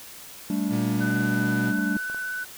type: chord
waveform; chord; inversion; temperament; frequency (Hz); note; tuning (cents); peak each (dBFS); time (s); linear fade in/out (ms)
triangle; G suspended second; none; equal with one note detuned; 196 / 220 / 290.8; G3 / A3 / D4; 0 / 0 / -17; -25 / -26 / -26; 0.5-1.97; 2
type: tone with pitch glide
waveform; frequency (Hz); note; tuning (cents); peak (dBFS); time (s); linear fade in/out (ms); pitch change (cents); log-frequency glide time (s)
45% pulse; 118 to 122.66; A#2 to B2; +22 to -11; -28; 0.69-1.74; 50; +67; 0.94-1.13
type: tone with vibrato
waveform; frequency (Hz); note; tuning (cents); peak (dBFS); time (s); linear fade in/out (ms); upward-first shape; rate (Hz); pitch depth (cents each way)
sine; 1500; F#6; +23; -28; 1-2.45; 20; sine; 16; 12
type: clicks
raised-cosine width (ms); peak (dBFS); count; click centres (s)
1; -28; 4; 1.433 / 1.789 / 2.099 / 2.146
effects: white hiss -43 dBFS RMS until 2.57 s